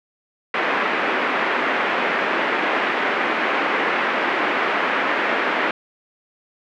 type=band-pass noise; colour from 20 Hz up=white; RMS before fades=-21 dBFS; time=0.54-5.71 s; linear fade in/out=2 ms; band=240 to 2200 Hz; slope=24 dB/octave; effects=none